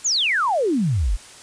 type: exponential sweep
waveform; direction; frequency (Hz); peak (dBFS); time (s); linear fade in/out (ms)
sine; down; 7500 to 38.89; -17; 0.04-1.17; 20
effects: white hiss -43 dBFS RMS until 1.42 s + resampled to 22050 Hz